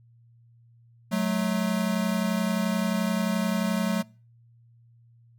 square tone pair together, 185.32 / 216.8 Hz, F#3 / A3, +3 / -25 cents, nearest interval minor third, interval 272 cents, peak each -27 dBFS, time 1.11-4.03 s, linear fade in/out 20 ms, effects noise-tail reverb RT60 0.4 s tail -25 dB re dry + added 117 Hz sine -54 dBFS peak until 5.38 s

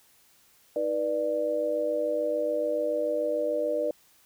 sine tone cluster, 315.2 / 486.1 / 593 Hz, D#4 / B4 / D5, +23 / -28 / +17 cents, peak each -35 / -29 / -27 dBFS, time 0.76-3.91 s, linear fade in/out 2 ms, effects white hiss -61 dBFS RMS until 4.25 s

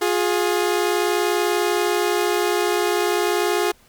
sawtooth tone pair together, 354.9 / 415.3 Hz, F4 / G#4, +28 / 0 cents, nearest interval minor third, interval 272 cents, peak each -17 dBFS, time 0.01-3.72 s, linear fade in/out 10 ms, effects pink hiss -54 dBFS RMS until 3.88 s

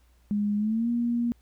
sine tone with pitch glide, 206.5 to 237.2 Hz, G#3 to A#3, -10 to +30 cents, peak -23 dBFS, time 0.31-1.32 s, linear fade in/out 0 ms, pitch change +240 cents, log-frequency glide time 0.57-0.89 s, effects added 60 Hz sine -58 dBFS peak until 1.41 s + pink hiss -68 dBFS RMS until 1.41 s

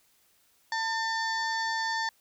harmonic tone with a mistuned harmonic, 899 Hz, A5, 37 cents sharp, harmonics 1 / 2 / 4 / 5 / 6 / 7 / 8, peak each -31 / -31 / -43 / -37 / -43 / -49 / -51 dBFS, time 0.72-2.09 s, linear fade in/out 2 ms, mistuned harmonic 4, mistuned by -41 cents, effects white hiss -66 dBFS RMS until 2.2 s

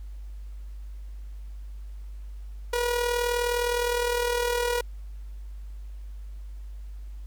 sawtooth tone with amplitude modulation, 482.2 Hz, B4, 41 cents flat, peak -18 dBFS, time 2.73-4.81 s, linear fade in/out 5 ms, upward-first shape sine, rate 39.6 Hz, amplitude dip 50%, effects added 50 Hz sine -36 dBFS peak until 7.26 s + pink hiss -63 dBFS RMS until 7.26 s

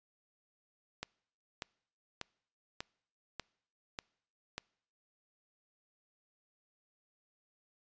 click train, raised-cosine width 0.2 ms, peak -21 dBFS, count 7, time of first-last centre 1.03-4.58 s, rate 1.69 Hz, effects noise-tail reverb RT60 0.7 s tail -26 dB re dry + resampled to 16000 Hz

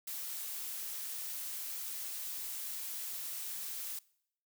blue noise, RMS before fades -41 dBFS, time 0.07-3.99 s, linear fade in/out 5 ms, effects noise-tail reverb RT60 0.7 s tail -23 dB re dry

